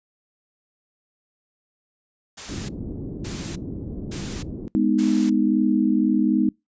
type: noise bursts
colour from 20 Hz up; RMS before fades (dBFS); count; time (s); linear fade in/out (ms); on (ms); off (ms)
white; -35; 4; 2.37-5.3; 10; 320; 550
type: low-pass noise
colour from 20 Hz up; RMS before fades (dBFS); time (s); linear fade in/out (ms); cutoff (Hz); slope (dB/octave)
white; -32; 2.49-4.68; 0; 320; 24
type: chord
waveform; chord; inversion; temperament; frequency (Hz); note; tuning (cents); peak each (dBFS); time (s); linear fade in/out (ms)
sine; G# minor; none; just; 207.7 / 249.2 / 311.5; G#3 / B3 / D#4; 0 / +16 / +2; -21; 4.75-6.49; 0
effects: noise-tail reverb RT60 0.2 s tail -25 dB re dry + resampled to 16000 Hz